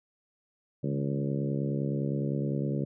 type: harmonic tone with a mistuned harmonic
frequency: 69.8 Hz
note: C#2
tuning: 13 cents sharp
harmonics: 2 / 3 / 4 / 5 / 6 / 7 / 8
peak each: -30 / -34 / -36 / -38 / -40 / -41 / -42 dBFS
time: 0.83-2.85 s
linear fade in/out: 10 ms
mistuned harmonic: 2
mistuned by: +49 cents
effects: none